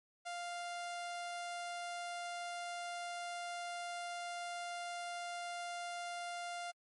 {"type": "tone", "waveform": "sawtooth", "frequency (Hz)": 698.5, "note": "F5", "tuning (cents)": 0, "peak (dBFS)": -37, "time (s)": [0.25, 6.72], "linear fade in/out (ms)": 20, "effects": ["MP3 48 kbps"]}